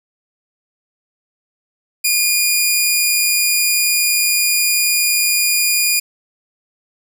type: tone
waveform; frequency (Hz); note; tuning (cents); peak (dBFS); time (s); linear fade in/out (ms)
10% pulse; 2433; D#7; -39; -4; 2.04-6; 10
effects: none